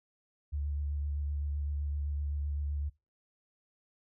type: tone with vibrato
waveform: sine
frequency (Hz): 72.5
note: D2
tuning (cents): -22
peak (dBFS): -31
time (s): 0.52-2.9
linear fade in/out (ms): 20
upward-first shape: sine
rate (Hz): 7.8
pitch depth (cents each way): 22
effects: noise-tail reverb RT60 0.3 s tail -25 dB re dry